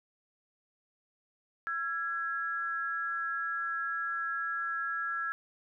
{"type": "tone pair together", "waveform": "sine", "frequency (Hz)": [1351, 1661.2], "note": ["E6", "G#6"], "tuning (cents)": [42, 0], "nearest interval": "major third", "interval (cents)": 358, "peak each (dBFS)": [-34, -34], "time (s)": [1.67, 5.32], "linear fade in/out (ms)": 0, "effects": []}